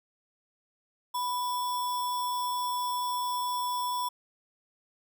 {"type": "tone with sample-and-hold", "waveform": "sine", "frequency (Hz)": 987.8, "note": "B5", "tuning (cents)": 0, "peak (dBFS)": -28, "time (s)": [1.14, 4.09], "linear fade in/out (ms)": 10, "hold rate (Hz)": 4410, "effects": []}